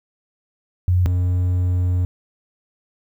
sine / triangle tone pair in turn, 90.4 / 89.91 Hz, F#2 / F#2, -40 / -49 cents, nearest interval unison, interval 9 cents, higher first, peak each -13 / -14 dBFS, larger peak first, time 0.88-1.06 / 1.06-2.05 s, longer second, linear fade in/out 0 ms, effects 9-bit

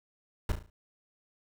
brown noise with echo, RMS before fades -27 dBFS, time 0.49-0.52 s, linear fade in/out 2 ms, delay 36 ms, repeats 5, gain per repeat -7 dB, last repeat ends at 0.7 s, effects none

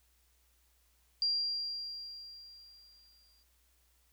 sine tone with exponential decay, 4763 Hz, D8, 24 cents sharp, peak -27 dBFS, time 1.22-3.43 s, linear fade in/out 1 ms, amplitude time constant 480 ms, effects added 60 Hz sine -70 dBFS peak until 4.12 s + white hiss -72 dBFS RMS until 4.12 s

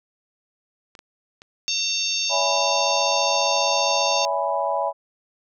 clicks, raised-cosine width 0.2 ms, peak -26 dBFS, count 3, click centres 0.952 / 0.991 / 1.419 s
harmonic tone, 909 Hz, A#5, 44 cents flat, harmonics 3 / 4 / 5 / 6 / 7, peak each -28 / -28 / -28 / -28 / -28 dBFS, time 1.68-4.25 s, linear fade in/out 0 ms
sine chord, C# minor seventh, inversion none, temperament equal with one note detuned, 564.4 / 659.3 / 830.6 / 987.8 Hz, C#5 / E5 / G#5 / B5, +31 / 0 / 0 / 0 cents, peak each -26 dBFS, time 2.29-4.93 s, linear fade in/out 50 ms
effects none

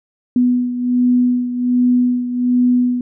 sine beating tone pair, 246.9 / 248.2 Hz, B3 / B3, 0 / +9 cents, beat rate 1.3 Hz, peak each -13 / -19 dBFS, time 0.36-3.01 s, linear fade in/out 2 ms, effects none

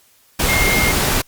sine tone in noise, 2127 Hz, C7, 28 cents sharp, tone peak -17 dBFS, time 0.48-0.92 s, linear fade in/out 10 ms, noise pink, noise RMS -17 dBFS, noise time 0.39-1.22 s, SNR -3 dB, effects white hiss -54 dBFS RMS until 1.27 s + Opus 48 kbps

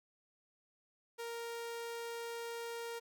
sawtooth tone, 466.2 Hz, A#4, in tune, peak -37 dBFS, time 1.18-3 s, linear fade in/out 20 ms, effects none

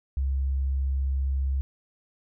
sine tone, 67.4 Hz, C#2, 48 cents flat, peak -23 dBFS, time 0.17-1.61 s, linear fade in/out 0 ms, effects none

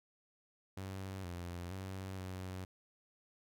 sawtooth tone with pitch steps, 95.8 / 87.5 / 95.2 / 93 Hz, G2 / F2 / F#2 / F#2, -39 / +4 / +50 / +9 cents, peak -38 dBFS, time 0.77-2.65 s, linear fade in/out 5 ms, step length 470 ms, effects none

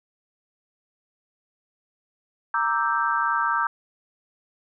sine chord, E half-diminished seventh, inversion second, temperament equal, 932.3 / 1174.7 / 1318.5 / 1568 Hz, Bb5 / D6 / E6 / G6, 0 / 0 / 0 / 0 cents, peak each -26 dBFS, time 2.54-3.67 s, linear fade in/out 2 ms, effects none

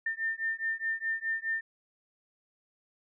sine beating tone pair, 1800 / 1804.8 Hz, A6 / A6, +39 / +44 cents, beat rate 4.8 Hz, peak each -33 / -33 dBFS, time 0.06-1.61 s, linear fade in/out 5 ms, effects none

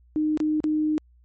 sine tone with dropouts, 307 Hz, D#4, 23 cents flat, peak -20 dBFS, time 0.16-0.98 s, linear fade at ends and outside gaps 0 ms, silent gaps 0.374-0.402 / 0.603-0.641 s, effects added 60 Hz sine -53 dBFS peak until 1.24 s + MP3 32 kbps

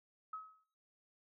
sine tone with exponential decay, 1279 Hz, D#6, 47 cents sharp, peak -39 dBFS, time 0.33-0.64 s, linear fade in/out 5 ms, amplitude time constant 66 ms, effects noise-tail reverb RT60 0.5 s tail -20 dB re dry

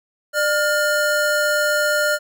square tone pair together, 597.5 / 1417 Hz, D5 / F6, +30 / +25 cents, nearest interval octave + minor third, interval 1495 cents, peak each -20 dBFS, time 0.33-2.19 s, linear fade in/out 50 ms, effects none

